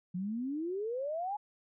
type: exponential sweep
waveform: sine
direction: up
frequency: 173.8 to 852 Hz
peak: -33 dBFS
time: 0.14-1.37 s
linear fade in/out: 10 ms
effects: none